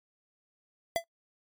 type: tone with exponential decay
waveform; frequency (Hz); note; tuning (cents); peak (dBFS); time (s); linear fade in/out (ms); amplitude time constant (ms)
square; 672; E5; +33; -22; 0.96-1.04; 0; 17
effects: noise-tail reverb RT60 0.1 s tail -18 dB re dry + MP3 96 kbps